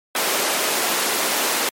pink high-pass noise, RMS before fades -21 dBFS, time 0.15-1.69 s, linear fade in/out 2 ms, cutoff 370 Hz, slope 12 dB/octave, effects high-pass 200 Hz 12 dB/octave + MP3 64 kbps

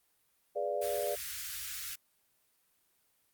sine chord, G# diminished seventh, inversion none, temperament equal, 415.3 / 493.9 / 587.3 / 698.5 Hz, G#4 / B4 / D5 / F5, 0 / 0 / 0 / 0 cents, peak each -38 / -38 / -34 / -39 dBFS, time 0.55-1.16 s, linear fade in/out 20 ms
white band-stop noise, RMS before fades -41 dBFS, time 0.81-1.96 s, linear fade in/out 20 ms, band 110 to 1300 Hz, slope 48 dB/octave
effects white hiss -73 dBFS RMS until 3.33 s + Opus 32 kbps

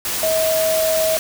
sine tone in noise, 639 Hz, D#5, 46 cents sharp, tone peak -16 dBFS, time 0.23-1.17 s, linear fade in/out 2 ms, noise white, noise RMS -23 dBFS, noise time 0.05-1.19 s, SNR +4 dB, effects none

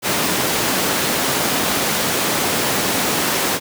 pink high-pass noise, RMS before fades -19 dBFS, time 0.02-3.6 s, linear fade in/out 50 ms, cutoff 190 Hz, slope 12 dB/octave, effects none

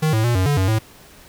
square tone with pitch steps, 156 / 110.1 / 119.7 / 93.2 / 144.7 / 94.5 / 110.1 Hz, D#3 / A2 / A#2 / F#2 / D3 / F#2 / A2, +5 / +2 / +46 / +13 / -25 / +37 / +2 cents, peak -16 dBFS, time 0.02-0.79 s, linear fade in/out 10 ms, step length 110 ms, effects pink hiss -46 dBFS RMS until 1.28 s

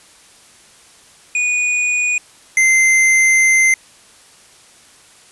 square tone pair in turn, 2463 / 2078 Hz, D#7 / C7, -18 / -12 cents, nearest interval minor third, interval 294 cents, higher first, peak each -15 / -10 dBFS, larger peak second, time 1.35-2.18 / 2.57-3.74 s, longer second, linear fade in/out 2 ms, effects white hiss -46 dBFS RMS until 5.31 s + resampled to 24000 Hz

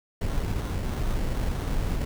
brown noise with sample-and-hold, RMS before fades -27 dBFS, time 0.21-2.05 s, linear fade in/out 5 ms, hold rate 2450 Hz, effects none

